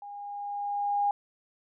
sine tone with level ramp, 814 Hz, G#5, 35 cents flat, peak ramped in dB -40 to -22 dBFS, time 0.02-1.11 s, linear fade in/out 2 ms, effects none

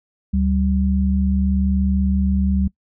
sine tone pair together, 72.4 / 193.28 Hz, D2 / G3, -24 / -24 cents, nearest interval octave + perfect fourth, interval 1700 cents, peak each -18 dBFS, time 0.33-2.68 s, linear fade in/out 10 ms, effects noise-tail reverb RT60 0.1 s tail -22 dB re dry

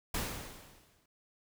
pink noise with exponential decay, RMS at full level -33 dBFS, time 0.14-1.06 s, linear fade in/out 5 ms, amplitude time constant 200 ms, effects none

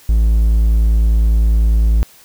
triangle tone, 55 Hz, A1, in tune, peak -7 dBFS, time 0.09-2.03 s, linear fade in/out 0 ms, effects white hiss -45 dBFS RMS until 2.24 s

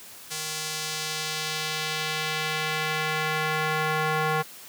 square tone with band-pass filter sweep, 155.56 Hz, D#3, in tune, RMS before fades -28 dBFS, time 0.3-4.43 s, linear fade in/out 20 ms, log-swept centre 7100 to 1200 Hz, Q 0.92, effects white hiss -45 dBFS RMS until 4.68 s + high-pass 80 Hz 12 dB/octave

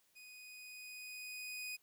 sawtooth tone with level ramp, 2489 Hz, D#7, in tune, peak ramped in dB -51 to -38 dBFS, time 0.15-1.77 s, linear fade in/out 20 ms, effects white hiss -74 dBFS RMS until 1.82 s

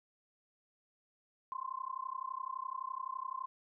sine tone with amplitude modulation, 1046.5 Hz, C6, in tune, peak -34 dBFS, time 1.52-3.46 s, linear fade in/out 0 ms, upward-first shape sine, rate 31.8 Hz, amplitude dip 100%, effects none

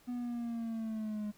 triangle linear sweep, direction down, 246.9 to 207.7 Hz, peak -33 dBFS, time 0.07-1.32 s, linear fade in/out 20 ms, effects pink hiss -64 dBFS RMS until 1.37 s

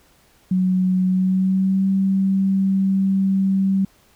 sine tone with pitch glide, 185 to 192.97 Hz, F#3 to G3, 0 to -27 cents, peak -15 dBFS, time 0.51-3.85 s, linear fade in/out 5 ms, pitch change +73 cents, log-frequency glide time 1.07-1.88 s, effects pink hiss -56 dBFS RMS until 4.15 s

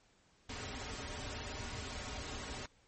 pink noise with comb filter, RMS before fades -43 dBFS, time 0.49-2.66 s, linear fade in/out 5 ms, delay 5.9 ms, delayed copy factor -0.7, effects pink hiss -69 dBFS RMS until 2.87 s + MP3 32 kbps

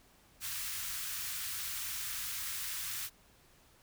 white band-stop noise, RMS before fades -39 dBFS, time 0.4-3.1 s, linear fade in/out 50 ms, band 120 to 1200 Hz, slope 24 dB/octave, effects pink hiss -64 dBFS RMS until 3.82 s

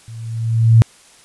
sine tone with level ramp, 113.8 Hz, A#2, 41 cents flat, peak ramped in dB -31 to -3 dBFS, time 0.08-0.82 s, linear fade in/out 0 ms, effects white hiss -47 dBFS RMS until 1.24 s + resampled to 24000 Hz

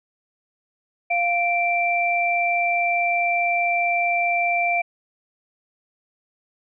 sine tone pair together, 697.3 / 2349 Hz, F5 / D7, -3 / 0 cents, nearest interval octave + major sixth, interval 2103 cents, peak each -21 dBFS, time 1.1-4.82 s, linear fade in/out 10 ms, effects none

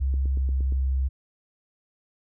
sine tone with pitch glide, 67 to 66.12 Hz, C2 to C2, +42 to +19 cents, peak -21 dBFS, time 0-1.09 s, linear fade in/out 20 ms, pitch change -23 cents, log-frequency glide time 0.28-0.45 s
click train, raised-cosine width 3 ms, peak -27 dBFS, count 6, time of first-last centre 0.14-0.723 s, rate 8.57 Hz
effects none

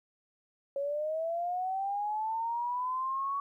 sine linear sweep, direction up, 550 to 1126 Hz, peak -30 dBFS, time 0.76-3.4 s, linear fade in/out 2 ms, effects 12-bit

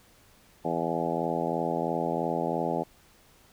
harmonic tone with a mistuned harmonic, 83 Hz, E2, 12 cents sharp, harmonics 2 / 3 / 4 / 5 / 6 / 7 / 8 / 9 / 10, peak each -35 / -35 / -35 / -35 / -35 / -35 / -35 / -35 / -35 dBFS, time 0.64-2.84 s, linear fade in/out 20 ms, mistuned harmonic 10, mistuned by +35 cents, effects pink hiss -59 dBFS RMS until 3.52 s

